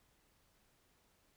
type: silence
effects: pink hiss -73 dBFS RMS until 1.36 s